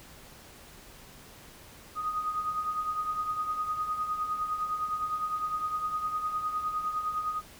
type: tone with tremolo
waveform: sine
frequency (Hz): 1244.5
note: D#6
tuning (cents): 0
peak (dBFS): -26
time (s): 1.95-7.42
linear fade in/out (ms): 50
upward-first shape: triangle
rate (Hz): 9.8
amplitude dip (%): 65
effects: pink hiss -51 dBFS RMS until 7.59 s